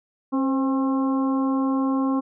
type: harmonic tone with a mistuned harmonic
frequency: 268.5 Hz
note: C4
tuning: 45 cents sharp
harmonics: 1 / 2 / 3 / 4 / 5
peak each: -20 / -32 / -34 / -30 / -42 dBFS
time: 0.32-2.21 s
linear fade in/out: 20 ms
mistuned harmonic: 2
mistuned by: -49 cents
effects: none